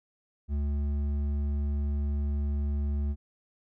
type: tone with hard clipping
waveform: sine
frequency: 71.9 Hz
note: D2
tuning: 36 cents flat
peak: -28 dBFS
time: 0.48-3.16 s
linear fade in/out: 50 ms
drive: 7 dB
effects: none